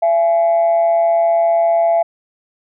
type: tone pair together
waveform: sine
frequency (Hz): 675 / 840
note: E5 / G#5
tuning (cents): +41 / +19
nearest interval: major third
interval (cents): 378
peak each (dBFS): -10 / -20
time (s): 0.02-2.03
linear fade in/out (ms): 10
effects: tanh soft clip ceiling -6 dBFS